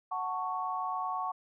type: chord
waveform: sine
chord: F# minor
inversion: none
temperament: just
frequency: 740 / 888 / 1110 Hz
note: F#5 / A5 / C#6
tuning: 0 / +16 / +2 cents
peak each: -36 / -38 / -34 dBFS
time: 0.11-1.32 s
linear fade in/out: 10 ms
effects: none